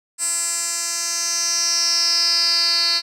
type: tone with band-pass filter sweep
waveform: 10% pulse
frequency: 340 Hz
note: F4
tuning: 46 cents flat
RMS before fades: -20 dBFS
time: 0.18-3.02 s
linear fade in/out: 50 ms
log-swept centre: 8000 to 4300 Hz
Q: 7.3
effects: none